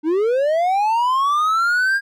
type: linear sweep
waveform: triangle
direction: up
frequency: 294.9 to 1630 Hz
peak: -13 dBFS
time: 0.03-2.01 s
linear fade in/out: 50 ms
effects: none